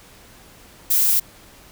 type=noise; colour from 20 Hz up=violet; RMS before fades=-17 dBFS; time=0.9-1.2 s; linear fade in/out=10 ms; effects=pink hiss -47 dBFS RMS until 1.71 s

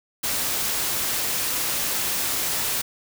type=noise; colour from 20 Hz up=white; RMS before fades=-25 dBFS; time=0.23-2.82 s; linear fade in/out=10 ms; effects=none

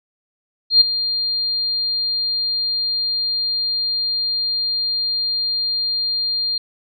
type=tone with ADSR envelope; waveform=sine; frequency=4200 Hz; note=C8; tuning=6 cents sharp; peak=-5 dBFS; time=0.7-6.58 s; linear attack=110 ms; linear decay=10 ms; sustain=-13 dB; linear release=4 ms; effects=none

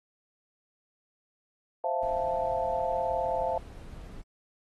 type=chord; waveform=sine; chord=F major seventh; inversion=second; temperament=equal; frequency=523.3 / 659.3 / 698.5 / 880 Hz; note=C5 / E5 / F5 / A5; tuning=0 / 0 / 0 / 0 cents; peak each=-32 dBFS; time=1.84-3.58 s; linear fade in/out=2 ms
type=noise; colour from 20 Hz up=brown; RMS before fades=-44 dBFS; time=2.02-4.22 s; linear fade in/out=10 ms
effects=AAC 32 kbps

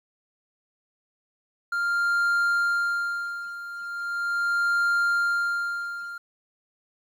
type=tone with tremolo; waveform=triangle; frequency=1396.9 Hz; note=F6; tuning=in tune; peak=-18 dBFS; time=1.72-6.18 s; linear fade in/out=5 ms; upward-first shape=sine; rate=0.39 Hz; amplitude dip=80%; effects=10-bit

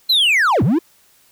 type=linear two-way sweep; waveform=triangle; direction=down then up; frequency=4186 to 95.7 to 361.9 Hz; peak=-10 dBFS; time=0.09-0.79 s; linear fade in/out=10 ms; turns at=0.63 s; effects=white hiss -54 dBFS RMS until 1.31 s

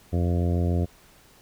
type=harmonic tone; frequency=87 Hz; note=F2; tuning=6 cents flat; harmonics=1 / 2 / 3 / 4 / 5 / 6 / 7 / 8; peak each=-22 / -28 / -32 / -34 / -36 / -38 / -39 / -40 dBFS; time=0.12-0.86 s; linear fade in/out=20 ms; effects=pink hiss -55 dBFS RMS until 1.41 s

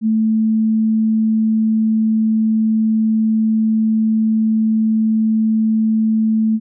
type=tone; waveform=sine; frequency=219.9 Hz; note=A3; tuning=1 cent flat; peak=-12 dBFS; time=0.01-6.6 s; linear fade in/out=50 ms; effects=none

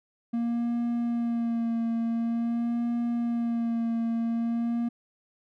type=tone with vibrato; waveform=triangle; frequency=233.3 Hz; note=A#3; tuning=2 cents sharp; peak=-23 dBFS; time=0.33-4.89 s; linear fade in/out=10 ms; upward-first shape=sine; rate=0.47 Hz; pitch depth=26 cents each way; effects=none

